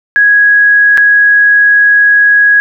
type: tone with dropouts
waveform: sine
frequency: 1661.2 Hz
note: G#6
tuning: in tune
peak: -3 dBFS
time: 0.16-2.6 s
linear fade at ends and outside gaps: 0 ms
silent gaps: 0.974-0.979 s
effects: none